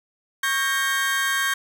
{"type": "chord", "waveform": "35% pulse", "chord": "G diminished", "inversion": "second", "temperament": "equal with one note detuned", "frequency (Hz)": [1108.7, 1592.6, 1864.7], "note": ["Db6", "G6", "Bb6"], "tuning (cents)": [0, 27, 0], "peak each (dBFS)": [-26, -21, -26], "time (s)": [0.43, 1.54], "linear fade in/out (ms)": 5, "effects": []}